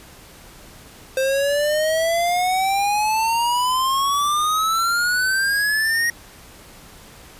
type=exponential sweep; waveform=square; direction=up; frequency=523.3 to 1887 Hz; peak=-18 dBFS; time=1.17-6.1 s; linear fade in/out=2 ms; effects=pink hiss -44 dBFS RMS until 7.39 s + resampled to 32000 Hz